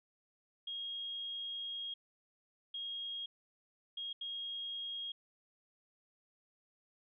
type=tone bursts at uneven times; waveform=sine; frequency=3265 Hz; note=G#7; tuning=30 cents flat; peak=-39 dBFS; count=4; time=0.67-1.94 / 2.74-3.26 / 3.97-4.13 / 4.21-5.12 s; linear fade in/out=5 ms; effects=none